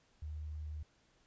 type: tone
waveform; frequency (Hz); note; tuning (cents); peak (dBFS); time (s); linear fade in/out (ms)
sine; 76.3; D#2; -33; -40; 0.22-0.83; 5
effects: pink hiss -71 dBFS RMS until 1.26 s + resampled to 16000 Hz